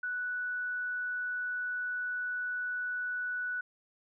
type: tone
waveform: sine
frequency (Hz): 1480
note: F#6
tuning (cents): 0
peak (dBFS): -32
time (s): 0.03-3.61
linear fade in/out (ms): 5
effects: none